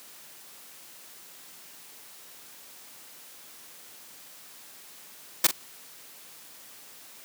white noise with echo, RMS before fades -18 dBFS, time 5.44-5.47 s, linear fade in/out 5 ms, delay 43 ms, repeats 1, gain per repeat -11 dB, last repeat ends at 5.513 s, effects white hiss -49 dBFS RMS until 7.24 s + high-pass 150 Hz 12 dB/octave

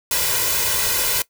white noise with comb filter, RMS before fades -20 dBFS, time 0.11-1.22 s, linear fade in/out 2 ms, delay 2 ms, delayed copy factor +0.9, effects noise-tail reverb RT60 0.1 s tail -19 dB re dry

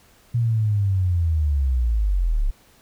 sine linear sweep, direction down, 120.1 to 32.16 Hz, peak -17 dBFS, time 0.34-2.51 s, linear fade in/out 10 ms, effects pink hiss -55 dBFS RMS until 2.81 s

